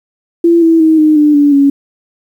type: tone with pitch steps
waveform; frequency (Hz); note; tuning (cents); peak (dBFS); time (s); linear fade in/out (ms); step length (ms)
sine; 338.6 / 328 / 317.8 / 307.8 / 298.2 / 288.9 / 279.8; E4 / E4 / D#4 / D#4 / D4 / D4 / C#4; +46 / -9 / +37 / -19 / +27 / -28 / +16; -4; 0.44-1.7; 5; 180
effects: 7-bit